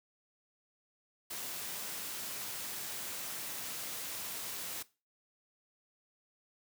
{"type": "noise", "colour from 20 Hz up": "white", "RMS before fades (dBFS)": -41, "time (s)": [1.3, 4.83], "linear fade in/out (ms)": 10, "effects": ["noise-tail reverb RT60 0.3 s tail -19 dB re dry", "high-pass 100 Hz 12 dB/octave"]}